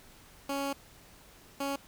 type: tone pair in turn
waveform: 15% pulse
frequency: 277.8 / 277.8 Hz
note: C#4 / C#4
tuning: +4 / +4 cents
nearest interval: unison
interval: 0 cents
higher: neither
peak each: -25 dBFS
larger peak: neither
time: 0.49-0.73 / 1.6-1.76 s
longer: first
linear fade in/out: 5 ms
effects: pink hiss -56 dBFS RMS until 1.87 s